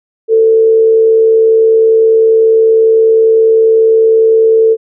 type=tone with frequency modulation; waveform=sine; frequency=446.3 Hz; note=A4; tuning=25 cents sharp; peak=-4 dBFS; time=0.28-4.77 s; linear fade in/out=50 ms; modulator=69.6 Hz; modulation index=0.23; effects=none

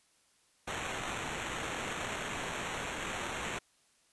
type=noise with sample-and-hold; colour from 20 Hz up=white; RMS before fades=-38 dBFS; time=0.67-3.59 s; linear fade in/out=10 ms; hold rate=4900 Hz; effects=white hiss -69 dBFS RMS until 4.12 s + resampled to 24000 Hz

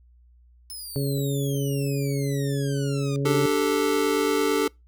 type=exponential sweep; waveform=10% pulse; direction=down; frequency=5274 to 1200 Hz; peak=-29 dBFS; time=0.7-3.16 s; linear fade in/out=0 ms
type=harmonic tone; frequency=139.5 Hz; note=C#3; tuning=11 cents sharp; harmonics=1 / 2 / 3 / 4; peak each=-24 / -30 / -30 / -37 dBFS; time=0.96-3.46 s; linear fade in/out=0 ms
type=chord; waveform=square; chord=D suspended fourth; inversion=none; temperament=just; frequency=293.7 / 391.6 / 440.5 Hz; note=D4 / G4 / A4; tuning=0 / -2 / +2 cents; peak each=-26 / -27 / -24 dBFS; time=3.25-4.68 s; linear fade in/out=5 ms
effects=noise-tail reverb RT60 0.2 s tail -25 dB re dry + added 60 Hz sine -52 dBFS peak until 4.87 s

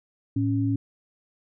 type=tone pair together; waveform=sine; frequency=110.01 / 277.2 Hz; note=A2 / C#4; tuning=0 / 0 cents; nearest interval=octave + major third; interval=1600 cents; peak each=-24 dBFS; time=0.36-0.76 s; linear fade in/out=5 ms; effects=none

